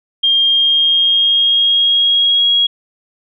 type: tone with pitch glide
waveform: sine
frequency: 3212 to 3300 Hz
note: G7 to G#7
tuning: +41 to -12 cents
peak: -9 dBFS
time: 0.23-2.67 s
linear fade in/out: 10 ms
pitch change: +47 cents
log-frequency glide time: 0.42-2.44 s
effects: none